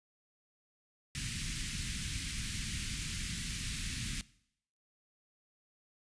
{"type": "band-stop noise", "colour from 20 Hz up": "pink", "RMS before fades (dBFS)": -38, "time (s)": [1.15, 4.21], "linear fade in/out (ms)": 0, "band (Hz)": [220, 1900], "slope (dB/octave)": 24, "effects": ["noise-tail reverb RT60 0.7 s tail -20 dB re dry", "resampled to 22050 Hz"]}